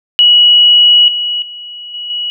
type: tone with level steps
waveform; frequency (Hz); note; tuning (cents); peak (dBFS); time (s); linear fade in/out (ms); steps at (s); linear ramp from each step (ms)
sine; 2925; F#7; -21; -3 / -13 / -25 / -20 / -15; 0.19-2.3; 0; 1.08 / 1.42 / 1.94 / 2.1; 2
effects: none